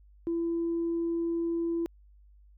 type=tone; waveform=sine; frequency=336 Hz; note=E4; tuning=33 cents sharp; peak=-26 dBFS; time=0.27-1.86 s; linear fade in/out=0 ms; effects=tanh soft clip ceiling -23 dBFS + added 50 Hz sine -54 dBFS peak until 2.57 s